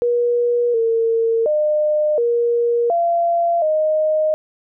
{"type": "tone with pitch steps", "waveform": "sine", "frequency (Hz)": [480, 455.5, 605, 473, 684, 620], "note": ["B4", "A#4", "D#5", "A#4", "F5", "D#5"], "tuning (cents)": [-49, -40, -49, 25, -36, -6], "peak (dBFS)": -14, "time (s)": [0.02, 4.34], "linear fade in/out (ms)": 0, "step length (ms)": 720, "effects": []}